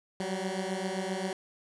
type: beating tone pair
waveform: 15% pulse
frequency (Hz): 185.4 / 193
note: F#3 / G3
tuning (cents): +4 / -27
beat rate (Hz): 7.6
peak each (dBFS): -28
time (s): 0.2-1.33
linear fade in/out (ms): 2
effects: resampled to 24000 Hz